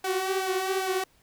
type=tone with flanger; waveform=sawtooth; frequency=378.5 Hz; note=F#4; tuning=39 cents sharp; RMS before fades=-28 dBFS; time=0.04-1.04 s; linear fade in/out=5 ms; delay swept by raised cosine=1.2 to 6.9 ms; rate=2.5 Hz; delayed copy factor=+0.55; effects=pink hiss -63 dBFS RMS until 1.22 s